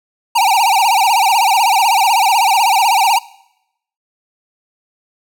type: tone with vibrato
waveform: square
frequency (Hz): 850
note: G#5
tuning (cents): +40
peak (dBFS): -10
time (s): 0.35-3.19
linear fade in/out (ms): 10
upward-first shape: sine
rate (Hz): 16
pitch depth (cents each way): 200
effects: noise-tail reverb RT60 0.8 s tail -21 dB re dry